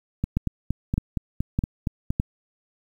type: two click trains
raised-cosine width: 5 ms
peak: -9 / -11 dBFS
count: 4 / 9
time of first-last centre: 0.37-2.199 / 0.24-2.105 s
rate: 1.64 / 4.29 Hz
effects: 8-bit